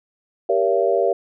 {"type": "chord", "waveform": "sine", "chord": "G diminished seventh", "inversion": "none", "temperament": "just", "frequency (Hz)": [392, 470.4, 564.5, 677.4], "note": ["G4", "Bb4", "Db5", "Fb5"], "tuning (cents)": [0, 16, 31, 47], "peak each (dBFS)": -21, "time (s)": [0.49, 1.13], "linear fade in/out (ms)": 5, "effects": []}